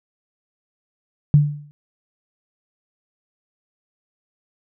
sine tone with exponential decay, 146.83 Hz, D3, in tune, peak -6 dBFS, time 1.34-1.71 s, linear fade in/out 0 ms, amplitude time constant 79 ms, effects none

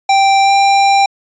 square tone with pitch glide, 784 to 791.7 Hz, G5 to G5, 0 to +17 cents, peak -8 dBFS, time 0.09-1.06 s, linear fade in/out 5 ms, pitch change +17 cents, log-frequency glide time 0.42-0.52 s, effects resampled to 16000 Hz

